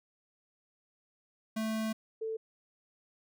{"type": "tone pair in turn", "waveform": ["square", "sine"], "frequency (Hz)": [220, 443.6], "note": ["A3", "A4"], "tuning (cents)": [0, 14], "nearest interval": "octave", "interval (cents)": 1214, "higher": "second", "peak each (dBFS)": [-32, -33], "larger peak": "first", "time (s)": [[1.56, 1.93], [2.21, 2.37]], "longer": "first", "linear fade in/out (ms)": 10, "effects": []}